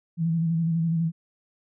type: tone with vibrato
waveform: sine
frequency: 165 Hz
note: E3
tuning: 2 cents sharp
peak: -21 dBFS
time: 0.17-1.12 s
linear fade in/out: 50 ms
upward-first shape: square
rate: 12 Hz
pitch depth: 33 cents each way
effects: none